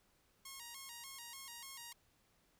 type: tone with vibrato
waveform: 5% pulse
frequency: 1010 Hz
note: B5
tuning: 39 cents sharp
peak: -37 dBFS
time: 0.45-1.93 s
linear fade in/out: 5 ms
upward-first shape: square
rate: 3.4 Hz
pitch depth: 120 cents each way
effects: pink hiss -74 dBFS RMS until 2.59 s